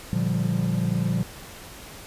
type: chord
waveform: triangle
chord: G minor seventh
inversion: first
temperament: equal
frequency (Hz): 116.54 / 146.83 / 174.61 / 196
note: Bb2 / D3 / F3 / G3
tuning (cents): 0 / 0 / 0 / 0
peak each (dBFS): -25 / -27 / -23 / -27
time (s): 0.13-1.23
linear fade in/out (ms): 0
effects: pink hiss -42 dBFS RMS until 2.06 s + resampled to 32000 Hz